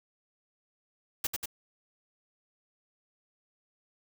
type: noise with echo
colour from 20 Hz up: white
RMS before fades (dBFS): -30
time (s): 1.24-1.27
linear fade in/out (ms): 5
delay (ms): 94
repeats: 2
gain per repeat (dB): -3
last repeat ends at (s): 1.458
effects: none